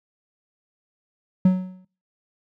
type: tone with exponential decay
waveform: triangle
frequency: 185 Hz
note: F#3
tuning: in tune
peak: -8 dBFS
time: 1.45-1.85 s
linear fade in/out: 5 ms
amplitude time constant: 85 ms
effects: noise-tail reverb RT60 0.3 s tail -20 dB re dry